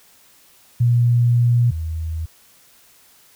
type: tone pair in turn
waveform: sine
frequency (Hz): 120 / 80.37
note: B2 / E2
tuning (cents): -49 / -43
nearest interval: perfect fifth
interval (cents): 694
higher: first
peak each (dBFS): -12 / -22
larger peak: first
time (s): 0.8-1.71 / 1.71-2.26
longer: first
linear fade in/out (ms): 10
effects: white hiss -52 dBFS RMS until 3.35 s